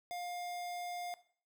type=tone; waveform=square; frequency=707 Hz; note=F5; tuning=21 cents sharp; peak=-40 dBFS; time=0.11-1.14 s; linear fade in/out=0 ms; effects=noise-tail reverb RT60 0.5 s tail -17 dB re dry